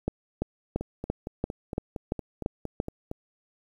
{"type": "two click trains", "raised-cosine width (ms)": 2, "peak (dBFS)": [-13, -20], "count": [9, 11], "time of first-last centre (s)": [[0.08, 2.801], [0.81, 3.114]], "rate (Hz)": [2.94, 4.34], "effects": ["9-bit"]}